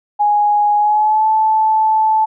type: tone with pitch glide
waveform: sine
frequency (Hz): 830.6 to 872.9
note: G#5 to A5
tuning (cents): 0 to -14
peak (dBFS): -10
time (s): 0.19-2.26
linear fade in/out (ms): 20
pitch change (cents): +86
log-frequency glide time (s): 0.77-1.27
effects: none